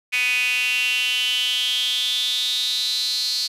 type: tone with high-pass filter sweep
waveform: sawtooth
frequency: 249.2 Hz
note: B3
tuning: 16 cents sharp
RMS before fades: -22 dBFS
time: 0.12-3.48 s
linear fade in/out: 20 ms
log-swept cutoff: 2400 to 4400 Hz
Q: 9.7
effects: resampled to 32000 Hz